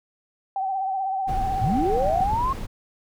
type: tone with vibrato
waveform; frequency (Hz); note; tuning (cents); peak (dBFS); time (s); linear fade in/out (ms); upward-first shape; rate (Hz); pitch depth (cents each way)
sine; 770; G5; -31; -23; 0.56-2.24; 2; sine; 16; 44
type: noise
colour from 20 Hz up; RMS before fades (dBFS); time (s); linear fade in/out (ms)
brown; -29; 1.27-2.67; 20
type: linear sweep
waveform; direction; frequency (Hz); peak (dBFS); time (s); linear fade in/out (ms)
sine; up; 87.3 to 1094; -21; 1.61-2.53; 5
type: clicks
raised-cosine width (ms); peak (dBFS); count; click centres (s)
5; -20; 2; 2.207 / 2.335
effects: none